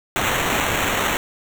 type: noise with sample-and-hold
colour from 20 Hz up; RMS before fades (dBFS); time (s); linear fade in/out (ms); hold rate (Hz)
violet; -21; 0.16-1.17; 0; 4900
effects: none